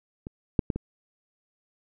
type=clicks; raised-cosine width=3 ms; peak=-23 / -7 / -13 / -18 dBFS; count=4; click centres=0.269 / 0.592 / 0.702 / 0.76 s; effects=none